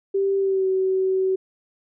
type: tone with pitch glide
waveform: sine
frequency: 392 to 378.4 Hz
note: G4 to F#4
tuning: 0 to +39 cents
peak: -18 dBFS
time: 0.14-1.36 s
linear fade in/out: 10 ms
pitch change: -61 cents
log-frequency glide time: 0.38-0.67 s
effects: none